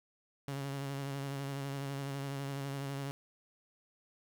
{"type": "tone with vibrato", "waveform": "sawtooth", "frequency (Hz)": 138.59, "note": "C#3", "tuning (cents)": 0, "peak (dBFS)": -33, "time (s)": [0.48, 3.11], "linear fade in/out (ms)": 0, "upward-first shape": "sine", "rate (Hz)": 12, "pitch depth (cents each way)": 30, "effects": ["10-bit"]}